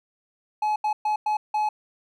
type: tone bursts at uneven times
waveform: triangle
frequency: 850 Hz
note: G#5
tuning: 40 cents sharp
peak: -19 dBFS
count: 5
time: 0.62-0.76 / 0.84-0.93 / 1.05-1.16 / 1.26-1.37 / 1.54-1.69 s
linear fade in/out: 5 ms
effects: none